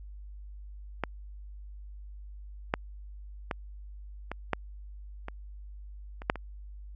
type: clicks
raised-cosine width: 0.5 ms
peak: -13 / -10 / -15 / -19 / -11 / -22 / -27 / -7 / -23 dBFS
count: 9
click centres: 1.037 / 2.739 / 3.512 / 4.316 / 4.533 / 5.284 / 6.219 / 6.299 / 6.357 s
effects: added 50 Hz sine -42 dBFS peak until 6.95 s